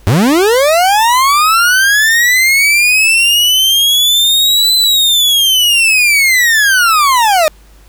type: linear two-way sweep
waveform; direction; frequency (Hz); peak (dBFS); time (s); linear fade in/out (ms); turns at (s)
40% pulse; up then down; 87 to 4048 to 598; -6; 0.07-7.48; 0; 4.76
effects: added 50 Hz sine -39 dBFS peak until 7.88 s + pink hiss -47 dBFS RMS until 7.88 s